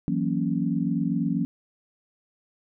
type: chord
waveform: sine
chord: F# dominant seventh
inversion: third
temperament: equal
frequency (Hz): 164.81 / 185 / 233.1 / 277.2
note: E3 / F#3 / A#3 / C#4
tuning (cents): 0 / 0 / 0 / 0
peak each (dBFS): -28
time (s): 0.08-1.45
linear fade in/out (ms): 0
effects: none